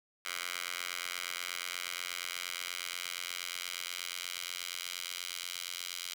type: tone with high-pass filter sweep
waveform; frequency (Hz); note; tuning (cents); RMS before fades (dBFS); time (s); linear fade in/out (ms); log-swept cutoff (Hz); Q
10% pulse; 88.4; F2; +22; -40; 0.25-6.14; 5; 1900 to 3200; 1.2
effects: none